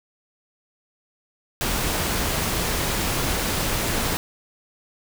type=noise; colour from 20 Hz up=pink; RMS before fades=-24 dBFS; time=1.61-4.17 s; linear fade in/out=0 ms; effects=none